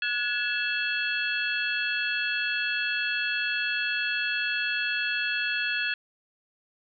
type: tone cluster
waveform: sine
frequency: 1458 / 1698 / 2647 / 3324 / 4306 Hz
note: F#6 / G#6 / E7 / G#7 / C8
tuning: -26 / +38 / +7 / +1 / +49 cents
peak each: -32 / -30 / -30 / -34 / -38 dBFS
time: 0.02-5.94 s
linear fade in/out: 2 ms
effects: none